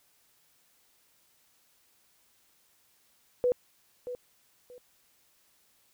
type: tone with echo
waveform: sine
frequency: 493.9 Hz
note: B4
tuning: in tune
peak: -22 dBFS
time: 3.44-3.52 s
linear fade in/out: 0 ms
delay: 630 ms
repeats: 2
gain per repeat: -12 dB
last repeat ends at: 4.78 s
effects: white hiss -67 dBFS RMS until 5.93 s